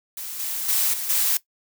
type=noise with level steps; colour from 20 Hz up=blue; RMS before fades=-33 / -28 / -21 / -29 / -21 dBFS; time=0.17-1.37 s; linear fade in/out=2 ms; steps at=0.39 / 0.68 / 0.93 / 1.09 s; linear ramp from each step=10 ms; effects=noise-tail reverb RT60 0.1 s tail -17 dB re dry